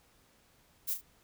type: noise with echo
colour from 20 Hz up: violet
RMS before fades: -33 dBFS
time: 0.87-0.95 s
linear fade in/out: 20 ms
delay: 33 ms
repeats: 2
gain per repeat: -8 dB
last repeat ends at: 1.016 s
effects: pink hiss -66 dBFS RMS until 1.23 s